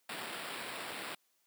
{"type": "noise with sample-and-hold", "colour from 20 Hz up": "blue", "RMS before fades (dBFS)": -42, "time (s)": [0.09, 1.15], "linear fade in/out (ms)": 5, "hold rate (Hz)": 6300, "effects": ["white hiss -75 dBFS RMS until 1.46 s", "high-pass 200 Hz 12 dB/octave"]}